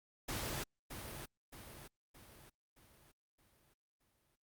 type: noise with echo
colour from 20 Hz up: pink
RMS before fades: -41 dBFS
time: 0.28-0.64 s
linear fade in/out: 10 ms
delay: 620 ms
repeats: 6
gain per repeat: -6 dB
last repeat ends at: 4.36 s
effects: Opus 48 kbps